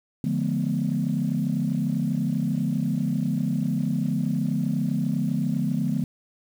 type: chord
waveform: sine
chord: B half-diminished seventh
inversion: first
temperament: equal with one note detuned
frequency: 146.83 / 174.61 / 214.4 / 246.9 Hz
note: D3 / F3 / A3 / B3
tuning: 0 / 0 / -45 / 0 cents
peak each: -27 dBFS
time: 0.24-6.04 s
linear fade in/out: 2 ms
effects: tanh soft clip ceiling -14 dBFS + 8-bit